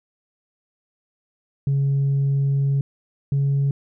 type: tone pair in turn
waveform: sine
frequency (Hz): 138.59 / 139.27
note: C#3 / C#3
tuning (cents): 0 / +8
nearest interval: unison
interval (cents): 8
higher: second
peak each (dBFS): -15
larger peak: neither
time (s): 1.67-2.81 / 3.32-3.71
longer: first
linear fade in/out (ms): 2
effects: tanh soft clip ceiling -15 dBFS